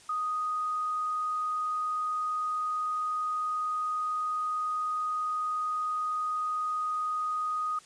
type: tone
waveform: sine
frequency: 1244.5 Hz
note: D#6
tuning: in tune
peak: -28 dBFS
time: 0.09-7.79 s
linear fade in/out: 5 ms
effects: white hiss -55 dBFS RMS until 7.85 s + resampled to 22050 Hz